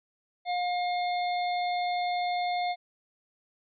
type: harmonic tone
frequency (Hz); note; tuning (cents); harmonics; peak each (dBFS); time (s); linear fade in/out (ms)
713; F5; +36; 1 / 3 / 5 / 6; -27 / -37 / -41 / -43; 0.45-2.76; 50
effects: none